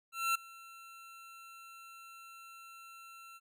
25% pulse tone with ADSR envelope, 1350 Hz, E6, 41 cents sharp, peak -24 dBFS, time 0.12-3.4 s, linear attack 230 ms, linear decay 7 ms, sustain -23 dB, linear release 37 ms, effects none

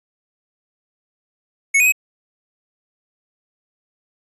square tone with pitch steps, 2206 / 2488 / 2539 Hz, C#7 / D#7 / D#7, -9 / -1 / +34 cents, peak -12 dBFS, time 1.74-1.923 s, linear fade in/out 10 ms, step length 61 ms, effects resampled to 32000 Hz

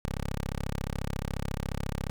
10% pulse tone, 34.21 Hz, C#1, 22 cents flat, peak -23 dBFS, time 0.05-2.1 s, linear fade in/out 0 ms, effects none

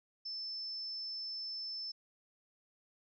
sine tone, 5280 Hz, E8, 2 cents sharp, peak -39 dBFS, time 0.25-1.92 s, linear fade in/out 10 ms, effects none

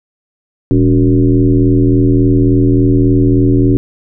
sine tone with frequency modulation, 199.4 Hz, G3, 30 cents sharp, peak -6 dBFS, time 0.71-3.77 s, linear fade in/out 0 ms, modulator 83.5 Hz, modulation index 2, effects none

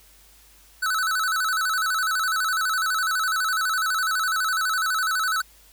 square tone with vibrato, 1396.9 Hz, F6, in tune, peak -22 dBFS, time 0.82-5.42 s, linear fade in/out 10 ms, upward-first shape square, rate 12 Hz, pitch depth 120 cents each way, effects added 50 Hz sine -56 dBFS peak until 5.72 s + white hiss -54 dBFS RMS until 5.72 s

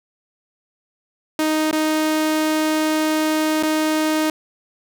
sawtooth tone with dropouts, 311.1 Hz, D#4, in tune, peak -13 dBFS, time 1.39-4.3 s, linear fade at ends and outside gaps 2 ms, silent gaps 1.712-1.728 / 3.627-3.633 s, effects none

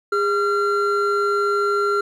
triangle tone pair together, 406.8 / 1373.9 Hz, G#4 / F6, -36 / -29 cents, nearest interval octave + major sixth, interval 2107 cents, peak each -18 dBFS, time 0.12-2.01 s, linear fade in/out 5 ms, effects none

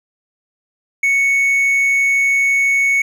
triangle tone, 2217 Hz, C#7, in tune, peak -10 dBFS, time 1.03-3.02 s, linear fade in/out 5 ms, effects none

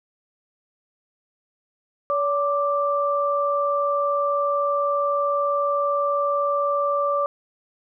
sine tone pair together, 570 / 1176.1 Hz, C#5 / D6, +48 / +2 cents, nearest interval octave + minor second, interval 1254 cents, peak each -22 dBFS, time 2.1-7.26 s, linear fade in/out 0 ms, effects none

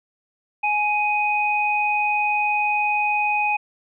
sine tone pair together, 836.9 / 2500 Hz, G#5 / D#7, +13 / +8 cents, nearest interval octave + perfect fifth, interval 1895 cents, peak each -21 dBFS, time 0.63-3.57 s, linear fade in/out 10 ms, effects none

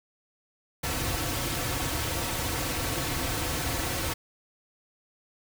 pink noise with comb filter, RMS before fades -30 dBFS, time 0.83-4.14 s, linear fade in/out 10 ms, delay 4.9 ms, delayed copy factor -0.65, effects none

